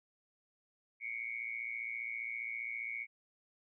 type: tone with amplitude modulation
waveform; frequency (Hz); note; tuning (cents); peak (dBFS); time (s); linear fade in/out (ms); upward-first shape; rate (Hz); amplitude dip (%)
sine; 2217; C#7; 0; -34; 1-3.07; 50; sine; 115; 85
effects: none